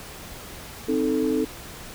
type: chord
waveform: sine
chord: A diminished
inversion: first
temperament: equal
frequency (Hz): 261.6 / 311.1 / 440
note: C4 / Eb4 / A4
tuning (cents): 0 / 0 / 0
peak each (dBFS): -24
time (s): 0.88-1.45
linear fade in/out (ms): 10
effects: tanh soft clip ceiling -12 dBFS + pink hiss -40 dBFS RMS until 1.94 s